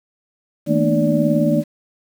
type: tone cluster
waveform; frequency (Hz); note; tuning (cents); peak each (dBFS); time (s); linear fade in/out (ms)
sine; 160.5 / 221.2 / 239.5 / 301.9 / 580; E3 / A3 / A#3 / D4 / D5; -46 / +9 / +47 / +48 / -22; -20; 0.66-1.64; 50
effects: 7-bit